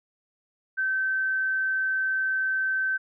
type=tone; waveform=sine; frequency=1543 Hz; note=G6; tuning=28 cents flat; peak=-23 dBFS; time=0.77-2.98 s; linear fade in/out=20 ms; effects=none